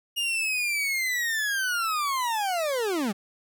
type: linear sweep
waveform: 40% pulse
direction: down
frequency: 2856 to 183.1 Hz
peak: -24 dBFS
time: 0.16-3.13 s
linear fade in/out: 20 ms
effects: none